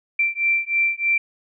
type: beating tone pair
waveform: sine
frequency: 2349 / 2352.2 Hz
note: D7 / D7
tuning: 0 / +2 cents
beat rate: 3.2 Hz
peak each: -21 dBFS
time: 0.19-1.18 s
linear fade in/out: 5 ms
effects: none